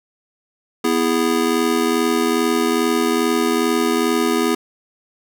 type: chord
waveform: square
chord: E major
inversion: second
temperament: just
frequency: 247.2 / 329.6 / 412 Hz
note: B3 / E4 / G#4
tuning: +2 / 0 / -14 cents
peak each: -21 dBFS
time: 0.84-4.55 s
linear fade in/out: 5 ms
effects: none